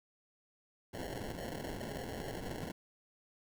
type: noise with sample-and-hold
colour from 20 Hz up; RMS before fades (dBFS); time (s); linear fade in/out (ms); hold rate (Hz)
blue; -42; 0.93-2.72; 10; 1225
effects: none